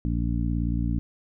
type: harmonic tone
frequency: 58 Hz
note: A#1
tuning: 8 cents flat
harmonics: 1 / 2 / 3 / 4 / 5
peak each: -26 / -29 / -31 / -32 / -33 dBFS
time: 0.05-0.99 s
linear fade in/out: 0 ms
effects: none